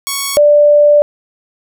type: tone pair in turn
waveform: 5% pulse / sine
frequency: 1111 / 588.5 Hz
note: C#6 / D5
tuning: +4 / +3 cents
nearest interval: major seventh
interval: 1101 cents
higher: first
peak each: -4 dBFS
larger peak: neither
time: 0.07-0.37 / 0.37-1.02 s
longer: second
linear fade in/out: 0 ms
effects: none